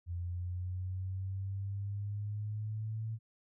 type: exponential sweep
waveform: sine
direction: up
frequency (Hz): 86.4 to 112.1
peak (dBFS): -35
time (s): 0.06-3.19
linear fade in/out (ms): 50
effects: none